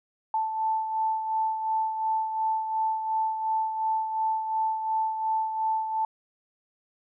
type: beating tone pair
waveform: sine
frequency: 880 / 882.8 Hz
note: A5 / A5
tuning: 0 / +5 cents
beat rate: 2.8 Hz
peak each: -25 / -34 dBFS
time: 0.34-6.05 s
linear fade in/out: 2 ms
effects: none